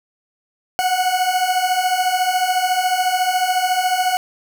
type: beating tone pair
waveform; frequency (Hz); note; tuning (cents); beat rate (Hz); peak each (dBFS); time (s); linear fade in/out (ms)
40% pulse; 727 / 741; F#5 / F#5; -31 / +2; 14; -20 / -17; 0.79-4.17; 0
effects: none